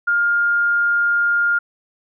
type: tone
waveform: sine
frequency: 1410 Hz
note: F6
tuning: 16 cents sharp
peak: -14 dBFS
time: 0.07-1.59 s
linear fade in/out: 10 ms
effects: none